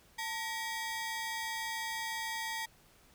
sawtooth ring-modulated tone, 1400 Hz, F6, 4 cents sharp, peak -29 dBFS, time 0.18-2.66 s, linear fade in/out 10 ms, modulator 503 Hz, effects pink hiss -63 dBFS RMS until 3.14 s

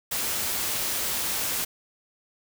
white noise, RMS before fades -28 dBFS, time 0.11-1.65 s, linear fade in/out 10 ms, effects none

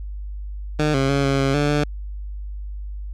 15% pulse tone with pitch steps, 151.5 / 135.4 / 139.6 / 137.4 / 136.3 / 145.9 / 147.4 Hz, D#3 / C#3 / C#3 / C#3 / C#3 / D3 / D3, -46 / -40 / +13 / -15 / -29 / -11 / +7 cents, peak -11 dBFS, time 0.79-1.84 s, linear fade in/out 5 ms, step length 150 ms, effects added 50 Hz sine -28 dBFS peak until 3.13 s + low-pass 6000 Hz 12 dB/octave

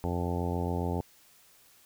harmonic tone, 87.31 Hz, F2, in tune, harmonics 1 / 2 / 3 / 4 / 5 / 6 / 7 / 8 / 9 / 10, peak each -32 / -35 / -37 / -39 / -38 / -42 / -44 / -45 / -41 / -41 dBFS, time 0.04-1.01 s, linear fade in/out 0 ms, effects white hiss -60 dBFS RMS until 1.85 s

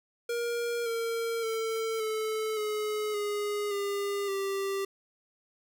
square tone with pitch steps, 472.2 / 459.8 / 447.8 / 436 / 424.6 / 413.5 / 402.6 / 392.1 Hz, A#4 / A#4 / A4 / A4 / G#4 / G#4 / G4 / G4, +22 / -24 / +30 / -16 / +38 / -8 / +46 / 0 cents, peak -30 dBFS, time 0.29-4.85 s, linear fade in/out 5 ms, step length 570 ms, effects none

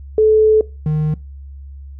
sine / triangle tone pair in turn, 433.6 / 153.3 Hz, A4 / D#3, -25 / -25 cents, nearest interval octave + tritone, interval 1800 cents, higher first, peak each -8 / -12 dBFS, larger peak first, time 0.18-0.61 / 0.86-1.14 s, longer first, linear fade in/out 2 ms, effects noise-tail reverb RT60 0.3 s tail -22 dB re dry + added 69 Hz sine -31 dBFS peak until 1.99 s

